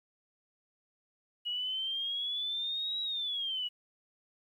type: exponential two-way sweep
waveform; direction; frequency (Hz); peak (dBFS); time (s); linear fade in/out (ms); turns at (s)
sine; up then down; 2900 to 3881 to 2900; -32; 1.45-3.69; 20; 3.01
effects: 11-bit